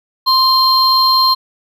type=tone pair together; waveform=triangle; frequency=1046.5 / 4186 Hz; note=C6 / C8; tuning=0 / 0 cents; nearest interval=2 octaves; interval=2400 cents; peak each=-10 dBFS; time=0.26-1.35 s; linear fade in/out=20 ms; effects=none